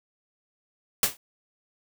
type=noise with exponential decay; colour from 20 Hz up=white; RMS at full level=-17 dBFS; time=1.03-1.17 s; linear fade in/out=2 ms; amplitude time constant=30 ms; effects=none